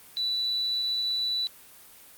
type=tone; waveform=sine; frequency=3962 Hz; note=B7; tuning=5 cents sharp; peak=-25 dBFS; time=0.17-1.47 s; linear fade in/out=0 ms; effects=white hiss -51 dBFS RMS until 2.17 s + Opus 32 kbps